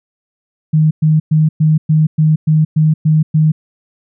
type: tone bursts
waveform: sine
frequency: 155.56 Hz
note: D#3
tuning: in tune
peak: -7 dBFS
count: 10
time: 0.73-3.52 s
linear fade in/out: 10 ms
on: 180 ms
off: 110 ms
effects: none